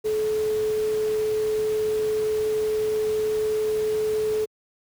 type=tone in noise; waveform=sine; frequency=430.8 Hz; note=A4; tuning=37 cents flat; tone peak=-21 dBFS; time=0.04-4.46 s; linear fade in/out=20 ms; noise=pink; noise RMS=-39 dBFS; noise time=0.04-4.46 s; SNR=+15 dB; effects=high-pass 60 Hz 12 dB/octave